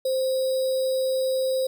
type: tone with sample-and-hold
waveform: sine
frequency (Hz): 523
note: C5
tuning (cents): -1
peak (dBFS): -21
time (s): 0.05-1.67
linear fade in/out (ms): 5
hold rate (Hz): 4410
effects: none